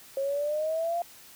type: exponential sweep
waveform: sine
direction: up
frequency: 540 to 698.5 Hz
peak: -26 dBFS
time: 0.17-1.02 s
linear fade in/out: 2 ms
effects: white hiss -51 dBFS RMS until 1.35 s